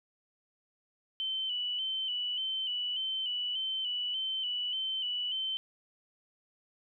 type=tone with vibrato; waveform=sine; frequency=3022 Hz; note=F#7; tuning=36 cents sharp; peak=-31 dBFS; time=1.2-5.57 s; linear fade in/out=0 ms; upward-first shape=square; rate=1.7 Hz; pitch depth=37 cents each way; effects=none